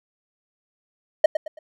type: tone with echo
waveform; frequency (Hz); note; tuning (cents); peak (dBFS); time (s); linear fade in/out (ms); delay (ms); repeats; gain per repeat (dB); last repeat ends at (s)
triangle; 621; D#5; -3; -6; 1.24-1.26; 5; 110; 3; -10; 1.59
effects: none